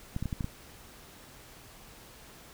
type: clicks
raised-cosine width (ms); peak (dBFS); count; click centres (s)
5; -20; 6; 0.164 / 0.226 / 0.257 / 0.328 / 0.408 / 0.444
effects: pink hiss -52 dBFS RMS until 2.53 s